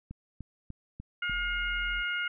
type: click train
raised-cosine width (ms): 5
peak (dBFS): -28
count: 5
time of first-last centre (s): 0.11-1.297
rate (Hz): 3.37
type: harmonic tone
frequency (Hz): 713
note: F5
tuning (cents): +36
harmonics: 2 / 3 / 4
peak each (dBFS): -31 / -35 / -37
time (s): 1.22-2.28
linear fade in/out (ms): 5
type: tone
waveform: triangle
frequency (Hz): 44.03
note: F1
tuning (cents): +15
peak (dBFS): -35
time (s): 1.28-2.04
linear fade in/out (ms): 50
effects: none